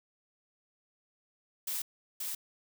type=noise with echo; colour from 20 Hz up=blue; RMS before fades=-35 dBFS; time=1.67-1.82 s; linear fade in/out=5 ms; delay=530 ms; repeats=1; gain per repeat=-2 dB; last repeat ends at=2.35 s; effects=none